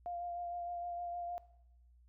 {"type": "tone with vibrato", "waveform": "sine", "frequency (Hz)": 698.5, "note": "F5", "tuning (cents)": 0, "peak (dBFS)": -38, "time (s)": [0.06, 1.38], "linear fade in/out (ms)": 0, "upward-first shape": "sine", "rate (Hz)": 6.5, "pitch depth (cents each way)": 16, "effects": ["noise-tail reverb RT60 0.8 s tail -18 dB re dry", "added 60 Hz sine -61 dBFS peak until 2.08 s"]}